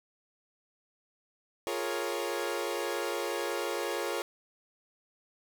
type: chord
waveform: sawtooth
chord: Bb minor seventh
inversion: second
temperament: equal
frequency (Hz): 349.2 / 415.3 / 466.2 / 554.4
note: F4 / Ab4 / Bb4 / Db5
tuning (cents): 0 / 0 / 0 / 0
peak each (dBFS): -33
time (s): 1.67-4.22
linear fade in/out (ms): 0
effects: none